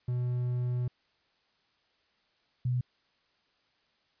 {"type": "tone pair in turn", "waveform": ["triangle", "sine"], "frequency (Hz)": [123.47, 124.62], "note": ["B2", "B2"], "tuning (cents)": [0, 16], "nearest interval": "unison", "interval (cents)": 16, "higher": "second", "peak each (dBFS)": -26, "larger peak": "neither", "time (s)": [[0.08, 0.88], [2.65, 2.81]], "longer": "first", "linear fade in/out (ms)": 5, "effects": ["white hiss -71 dBFS RMS until 4.2 s", "resampled to 11025 Hz"]}